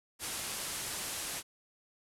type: low-pass noise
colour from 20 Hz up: white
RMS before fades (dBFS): -39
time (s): 0.19-1.43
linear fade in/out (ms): 50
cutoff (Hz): 12000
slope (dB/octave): 48
effects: none